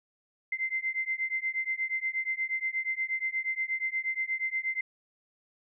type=beating tone pair; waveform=sine; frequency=2074 / 2082.4 Hz; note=C7 / C7; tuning=-16 / -9 cents; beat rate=8.4 Hz; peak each=-32 / -32 dBFS; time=0.52-4.81 s; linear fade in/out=5 ms; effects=none